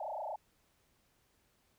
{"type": "tone with frequency modulation", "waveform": "sine", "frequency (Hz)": 740, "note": "F#5", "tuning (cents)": 0, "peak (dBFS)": -37, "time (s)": [0, 0.36], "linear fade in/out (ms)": 5, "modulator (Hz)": 28.7, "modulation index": 5.2, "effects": ["pink hiss -73 dBFS RMS until 1.78 s"]}